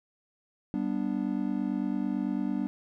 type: chord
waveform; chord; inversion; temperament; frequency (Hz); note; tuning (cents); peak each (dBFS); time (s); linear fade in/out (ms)
triangle; G major; none; just; 196 / 245 / 294; G3 / B3 / D4; 0 / -14 / +2; -30; 0.74-2.67; 0
effects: none